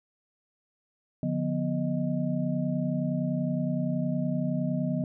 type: tone cluster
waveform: sine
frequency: 146.2 / 176.9 / 245.7 / 621 Hz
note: D3 / F3 / B3 / D#5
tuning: -7 / +23 / -9 / -3 cents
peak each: -31 / -30 / -30 / -36 dBFS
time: 1.23-5.04 s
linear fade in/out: 2 ms
effects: none